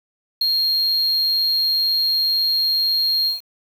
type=tone with ADSR envelope; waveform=triangle; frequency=4234 Hz; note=C8; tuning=20 cents sharp; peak=-12 dBFS; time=0.41-3.41 s; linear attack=6 ms; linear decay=5 ms; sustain=-3 dB; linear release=140 ms; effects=7-bit